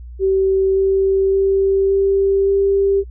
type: tone with pitch steps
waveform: sine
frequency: 384.5 / 387 / 389.4 / 391.9 / 394.4 Hz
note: G4 / G4 / G4 / G4 / G4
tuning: -33 / -22 / -12 / 0 / +11 cents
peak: -12 dBFS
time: 0.19-3.04 s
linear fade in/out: 50 ms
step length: 570 ms
effects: noise-tail reverb RT60 0.1 s tail -23 dB re dry + added 60 Hz sine -31 dBFS peak until 3.1 s